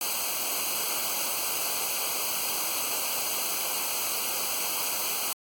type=noise with comb filter; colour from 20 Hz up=white; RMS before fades=-29 dBFS; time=0.01-5.33 s; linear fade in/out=2 ms; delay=0.55 ms; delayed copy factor=-0.95; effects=AAC 64 kbps